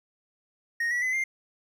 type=tone with pitch steps; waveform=triangle; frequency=1864.7 / 1941.6 / 2022 / 2105 Hz; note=A#6 / B6 / B6 / C7; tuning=0 / -30 / +40 / +10 cents; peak=-23 dBFS; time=0.8-1.24 s; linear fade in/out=5 ms; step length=110 ms; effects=none